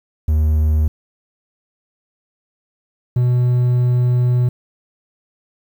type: tone pair in turn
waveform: triangle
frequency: 77 / 123.54 Hz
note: D#2 / B2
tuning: -17 / +1 cents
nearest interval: minor sixth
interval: 818 cents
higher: second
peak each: -10 dBFS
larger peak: neither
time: 0.28-0.88 / 3.16-4.49 s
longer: second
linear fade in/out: 5 ms
effects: 8-bit